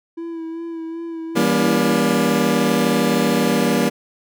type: tone with vibrato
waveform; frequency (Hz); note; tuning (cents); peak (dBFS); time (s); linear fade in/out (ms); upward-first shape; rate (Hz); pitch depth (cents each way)
triangle; 330.3; E4; +4; -24; 0.17-1.97; 10; sine; 2.6; 28
type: chord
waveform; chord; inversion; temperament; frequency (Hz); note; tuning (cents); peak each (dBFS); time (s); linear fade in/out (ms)
25% pulse; E diminished seventh; none; just; 164.81 / 197.78 / 237.3 / 284.8; E3 / G3 / Bb3 / Db4; 0 / +16 / +31 / +47; -20 / -17 / -15 / -19; 1.35-3.9; 20
effects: none